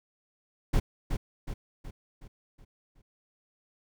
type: noise with echo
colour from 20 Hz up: brown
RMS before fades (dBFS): -23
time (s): 0.73-0.8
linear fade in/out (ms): 10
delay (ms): 370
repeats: 6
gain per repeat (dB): -6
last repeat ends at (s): 3.02
effects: none